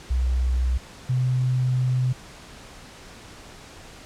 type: tone pair in turn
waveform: sine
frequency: 63 / 127.13 Hz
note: B1 / C3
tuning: +35 / -49 cents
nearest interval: octave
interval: 1216 cents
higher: second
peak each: -19 dBFS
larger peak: neither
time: 0.1-0.78 / 1.09-2.13 s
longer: second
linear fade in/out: 10 ms
effects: pink hiss -44 dBFS RMS until 4.05 s + low-pass 8000 Hz 12 dB/octave